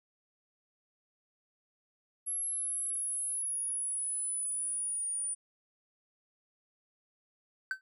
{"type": "linear sweep", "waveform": "sine", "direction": "down", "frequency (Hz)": [11180, 9397], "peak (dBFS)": -32, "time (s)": [2.26, 5.35], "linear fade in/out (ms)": 20}
{"type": "tone with exponential decay", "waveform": "triangle", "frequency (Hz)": 1538, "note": "G6", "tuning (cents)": -33, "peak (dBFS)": -25, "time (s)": [7.71, 7.81], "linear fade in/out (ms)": 1, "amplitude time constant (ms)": 20}
{"effects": []}